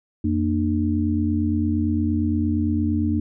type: tone cluster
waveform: sine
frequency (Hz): 87.7 / 231.4 / 300.1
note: F2 / A#3 / D4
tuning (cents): +8 / -13 / +38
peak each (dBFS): -23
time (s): 0.24-3.2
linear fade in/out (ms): 5
effects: none